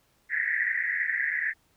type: band-pass noise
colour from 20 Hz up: white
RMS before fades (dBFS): -28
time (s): 0.29-1.54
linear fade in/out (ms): 50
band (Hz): 1700 to 2000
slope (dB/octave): 96
effects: pink hiss -67 dBFS RMS until 1.76 s